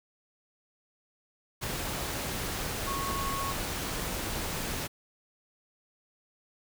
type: tone in noise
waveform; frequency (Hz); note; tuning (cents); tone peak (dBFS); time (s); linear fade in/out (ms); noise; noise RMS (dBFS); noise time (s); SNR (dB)
sine; 1100; C#6; -14; -33; 2.86-3.53; 20; pink; -34; 1.61-4.88; -2
effects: none